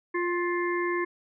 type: harmonic tone with a mistuned harmonic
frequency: 350 Hz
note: F4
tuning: 4 cents sharp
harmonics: 1 / 3 / 5 / 6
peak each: -27 / -32 / -34 / -35 dBFS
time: 0.14-1.05 s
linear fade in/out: 10 ms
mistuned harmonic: 3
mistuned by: +15 cents
effects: none